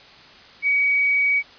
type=tone; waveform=sine; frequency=2263 Hz; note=C#7; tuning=35 cents sharp; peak=-16 dBFS; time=0.62-1.43 s; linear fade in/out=50 ms; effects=white hiss -46 dBFS RMS until 1.58 s + resampled to 11025 Hz